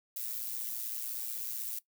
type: noise with amplitude modulation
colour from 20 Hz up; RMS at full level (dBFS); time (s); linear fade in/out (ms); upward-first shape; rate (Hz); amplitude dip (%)
violet; -35; 0.16-1.79; 5; sine; 116; 65
effects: noise-tail reverb RT60 0.1 s tail -18 dB re dry